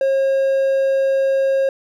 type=tone; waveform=triangle; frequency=540 Hz; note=C#5; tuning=45 cents flat; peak=-12 dBFS; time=0.01-1.69 s; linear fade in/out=2 ms; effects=none